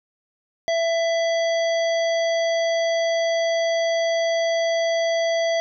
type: harmonic tone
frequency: 665 Hz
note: E5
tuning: 15 cents sharp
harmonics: 1 / 3 / 5 / 7 / 9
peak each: -19 / -29 / -33 / -36 / -38 dBFS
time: 0.68-5.6 s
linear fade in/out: 0 ms
effects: none